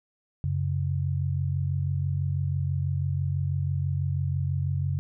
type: tone pair together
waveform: sine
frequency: 92.5 / 138.59 Hz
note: F#2 / C#3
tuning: 0 / 0 cents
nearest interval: perfect fifth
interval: 700 cents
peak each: -27 / -27 dBFS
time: 0.44-4.99 s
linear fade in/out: 0 ms
effects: none